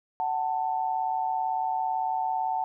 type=tone pair together; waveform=sine; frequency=749 / 886.9 Hz; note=F#5 / A5; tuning=+21 / +14 cents; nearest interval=minor third; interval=293 cents; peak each=-28 dBFS; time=0.2-2.64 s; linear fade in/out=0 ms; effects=none